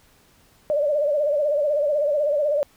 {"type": "tone with vibrato", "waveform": "sine", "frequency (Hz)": 587.3, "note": "D5", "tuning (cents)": 0, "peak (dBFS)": -18, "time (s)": [0.7, 2.63], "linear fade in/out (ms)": 0, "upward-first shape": "sine", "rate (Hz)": 16, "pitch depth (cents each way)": 80, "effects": ["pink hiss -57 dBFS RMS until 2.76 s"]}